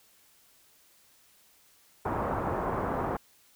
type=low-pass noise; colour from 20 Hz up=white; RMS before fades=-31 dBFS; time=2.05-3.17 s; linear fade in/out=5 ms; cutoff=1100 Hz; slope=24 dB/octave; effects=white hiss -62 dBFS RMS until 3.55 s